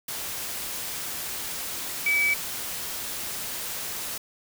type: tone in noise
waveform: sine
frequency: 2293 Hz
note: D7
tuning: 42 cents flat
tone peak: -20 dBFS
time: 2.06-2.34 s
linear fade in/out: 5 ms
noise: white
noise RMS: -33 dBFS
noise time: 0.08-4.18 s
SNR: +10 dB
effects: none